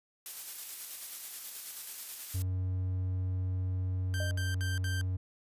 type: noise with tremolo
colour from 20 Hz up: blue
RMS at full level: -40 dBFS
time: 0.26-2.42 s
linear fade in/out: 0 ms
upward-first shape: square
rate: 9.3 Hz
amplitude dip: 25%
type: tone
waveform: triangle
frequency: 92.5 Hz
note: F#2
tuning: in tune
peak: -28 dBFS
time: 2.34-5.17 s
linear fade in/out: 10 ms
type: tone bursts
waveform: sawtooth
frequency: 1568 Hz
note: G6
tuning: in tune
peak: -34 dBFS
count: 4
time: 4.14-5.012 s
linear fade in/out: 0 ms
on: 170 ms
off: 64 ms
type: tone with exponential decay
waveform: sine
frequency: 613 Hz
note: D#5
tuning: 26 cents flat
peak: -36 dBFS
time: 4.2-4.58 s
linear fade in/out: 2 ms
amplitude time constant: 82 ms
effects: resampled to 32000 Hz